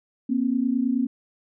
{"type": "tone pair together", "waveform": "sine", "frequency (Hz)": [238.7, 268.2], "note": ["A#3", "C4"], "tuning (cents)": [41, 43], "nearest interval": "major second", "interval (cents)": 202, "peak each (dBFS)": -23, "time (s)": [0.29, 1.07], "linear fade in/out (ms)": 10, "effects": []}